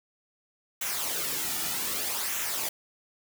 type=noise with flanger; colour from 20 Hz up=white; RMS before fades=-31 dBFS; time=0.81-2.69 s; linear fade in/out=5 ms; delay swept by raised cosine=0.21 to 1.91 ms; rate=0.64 Hz; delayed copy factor=-0.55; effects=none